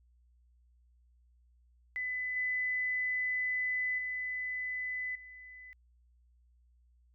sine tone with level steps, 2005 Hz, B6, 26 cents sharp, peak -33 / -30 / -34 / -48 dBFS, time 1.96-5.73 s, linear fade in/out 0 ms, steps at 2.36 / 3.98 / 5.15 s, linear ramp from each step 5 ms, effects added 60 Hz sine -63 dBFS peak until 7.14 s

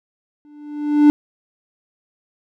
triangle tone with exponential growth, 295.6 Hz, D4, 11 cents sharp, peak -3 dBFS, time 0.45-1.1 s, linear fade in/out 0 ms, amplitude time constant 140 ms, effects none

